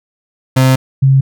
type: tone pair in turn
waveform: 35% pulse / sine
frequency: 130.81 / 134.88 Hz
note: C3 / C#3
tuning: 0 / -47 cents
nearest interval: minor second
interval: 53 cents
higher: second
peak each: -5 dBFS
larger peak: neither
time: 0.56-0.76 / 1.02-1.21 s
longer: first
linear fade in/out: 10 ms
effects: none